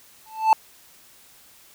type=tone with exponential growth; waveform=triangle; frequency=880 Hz; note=A5; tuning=in tune; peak=-7 dBFS; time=0.26-0.53 s; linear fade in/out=1 ms; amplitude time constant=57 ms; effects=white hiss -52 dBFS RMS until 1.74 s